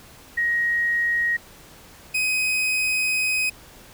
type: tone pair in turn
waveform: sine / 40% pulse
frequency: 1885 / 2516 Hz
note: A#6 / D#7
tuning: +19 / +19 cents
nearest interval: perfect fourth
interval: 500 cents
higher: second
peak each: -19 dBFS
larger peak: neither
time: 0.37-1.37 / 2.14-3.5 s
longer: second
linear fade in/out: 10 ms
effects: pink hiss -47 dBFS RMS until 3.93 s